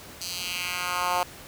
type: tone with high-pass filter sweep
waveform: 10% pulse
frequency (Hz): 178.8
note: F3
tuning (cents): +41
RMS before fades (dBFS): -29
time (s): 0.21-1.23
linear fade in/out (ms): 2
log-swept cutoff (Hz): 4900 to 750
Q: 1.8
effects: pink hiss -44 dBFS RMS until 1.47 s + high-pass 60 Hz 12 dB/octave